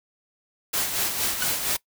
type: noise with tremolo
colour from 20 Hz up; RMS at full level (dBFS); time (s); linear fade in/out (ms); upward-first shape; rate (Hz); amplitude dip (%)
white; -24; 0.73-1.77; 10; sine; 4.3; 50
type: tone with exponential decay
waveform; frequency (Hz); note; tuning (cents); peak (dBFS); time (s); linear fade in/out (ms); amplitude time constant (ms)
sawtooth; 1480; F#6; 0; -18; 1.42-1.5; 2; 16
effects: noise-tail reverb RT60 0.1 s tail -21 dB re dry